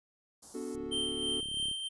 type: band-stop noise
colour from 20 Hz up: white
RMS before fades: -50 dBFS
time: 0.42-0.76 s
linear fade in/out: 10 ms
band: 1100 to 5100 Hz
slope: 24 dB/octave
type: chord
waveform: triangle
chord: B minor seventh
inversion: none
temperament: equal with one note detuned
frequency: 246.9 / 289.3 / 370 / 440 Hz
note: B3 / D4 / F#4 / A4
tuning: 0 / -26 / 0 / 0 cents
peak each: -40 dBFS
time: 0.54-1.41 s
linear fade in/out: 10 ms
type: click train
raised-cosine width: 3 ms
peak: -36 dBFS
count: 35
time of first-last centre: 0.75-1.713 s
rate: 35.3 Hz
type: tone with tremolo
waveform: square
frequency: 3136 Hz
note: G7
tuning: in tune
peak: -31 dBFS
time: 0.91-1.89 s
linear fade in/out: 20 ms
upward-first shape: sine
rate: 3.1 Hz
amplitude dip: 50%
effects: resampled to 24000 Hz